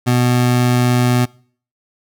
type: tone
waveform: 25% pulse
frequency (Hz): 123.47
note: B2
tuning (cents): 0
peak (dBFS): -8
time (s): 0.06-1.26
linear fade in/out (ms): 20
effects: noise-tail reverb RT60 0.5 s tail -24 dB re dry